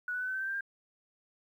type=tone with pitch steps; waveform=sine; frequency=1469 / 1486.9 / 1505.1 / 1523.4 / 1542 / 1560.9 / 1579.9 / 1599.2 Hz; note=F#6 / F#6 / F#6 / G6 / G6 / G6 / G6 / G6; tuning=-13 / +8 / +29 / -50 / -29 / -8 / +13 / +34 cents; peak=-32 dBFS; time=0.08-0.608 s; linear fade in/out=2 ms; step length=66 ms; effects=11-bit